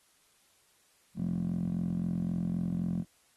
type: tone with band-pass filter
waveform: 10% pulse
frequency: 43.83 Hz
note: F1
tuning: 7 cents sharp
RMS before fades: -32 dBFS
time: 1.15-3.05 s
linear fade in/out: 50 ms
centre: 190 Hz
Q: 6
effects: white hiss -67 dBFS RMS until 3.36 s + AAC 32 kbps